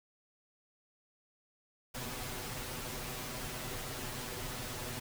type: noise with comb filter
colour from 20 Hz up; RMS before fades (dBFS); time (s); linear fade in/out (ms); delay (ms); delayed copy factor
pink; -41; 1.94-5; 10; 8; +0.9
effects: none